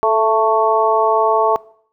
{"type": "harmonic tone with a mistuned harmonic", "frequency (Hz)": 221.9, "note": "A3", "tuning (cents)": 15, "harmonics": [2, 3, 4, 5], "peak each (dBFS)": [-17, -17, -17, -17], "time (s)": [0.03, 1.56], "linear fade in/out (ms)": 0, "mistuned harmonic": 2, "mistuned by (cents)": -24, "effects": ["noise-tail reverb RT60 0.6 s tail -21 dB re dry"]}